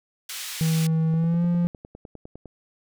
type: band-pass noise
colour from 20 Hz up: pink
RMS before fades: -34 dBFS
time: 0.29-0.87 s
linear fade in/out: 5 ms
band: 2400 to 15000 Hz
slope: 12 dB/octave
type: tone with pitch glide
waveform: triangle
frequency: 160.9 to 173.45 Hz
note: E3 to F3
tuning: -42 to -12 cents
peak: -17 dBFS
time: 0.61-1.67 s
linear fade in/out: 0 ms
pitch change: +130 cents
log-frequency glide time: 1.12-1.45 s
type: click train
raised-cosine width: 2 ms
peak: -27 dBFS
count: 14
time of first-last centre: 1.14-2.457 s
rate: 9.87 Hz
effects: none